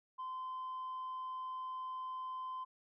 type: tone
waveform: sine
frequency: 1031 Hz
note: C6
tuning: 26 cents flat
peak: -38 dBFS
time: 0.18-2.65 s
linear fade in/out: 20 ms
effects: tanh soft clip ceiling -38 dBFS